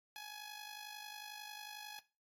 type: tone with amplitude modulation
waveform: 10% pulse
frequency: 840 Hz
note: G#5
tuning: 19 cents sharp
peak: -36 dBFS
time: 0.16-1.99 s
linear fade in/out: 0 ms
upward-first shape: sine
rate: 51.1 Hz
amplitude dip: 60%
effects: noise-tail reverb RT60 0.3 s tail -17 dB re dry + AAC 64 kbps